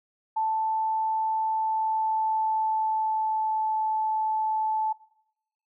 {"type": "tone with pitch glide", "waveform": "sine", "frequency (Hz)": [880, 871.4], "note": ["A5", "A5"], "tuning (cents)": [0, -17], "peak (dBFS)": -23, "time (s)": [0.36, 4.93], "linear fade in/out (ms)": 10, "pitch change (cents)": -17, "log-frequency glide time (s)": [1.5, 3.75], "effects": ["noise-tail reverb RT60 0.8 s tail -21 dB re dry"]}